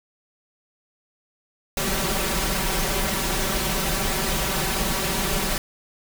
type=noise with comb filter; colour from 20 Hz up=pink; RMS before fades=-24 dBFS; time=1.77-5.58 s; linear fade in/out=2 ms; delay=5.2 ms; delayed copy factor=+0.9; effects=none